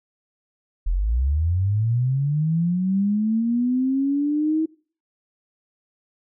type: linear sweep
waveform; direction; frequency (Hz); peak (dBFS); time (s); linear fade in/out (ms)
sine; up; 38.29 to 320.9; -18; 0.86-4.66; 10
effects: noise-tail reverb RT60 0.4 s tail -21 dB re dry